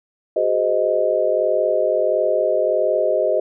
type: chord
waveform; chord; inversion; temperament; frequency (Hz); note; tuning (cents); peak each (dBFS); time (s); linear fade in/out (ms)
sine; Ab dominant seventh; third; just; 373.8 / 415.3 / 519.1 / 623; Gb4 / Ab4 / C5 / Eb5; +18 / 0 / -14 / +2; -24 / -24 / -21 / -18; 0.36-3.4; 5
effects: none